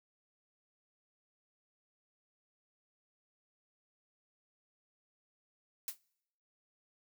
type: noise with exponential decay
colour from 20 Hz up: blue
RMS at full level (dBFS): -34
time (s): 5.88-5.98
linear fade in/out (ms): 1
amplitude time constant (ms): 21
effects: noise-tail reverb RT60 0.8 s tail -26 dB re dry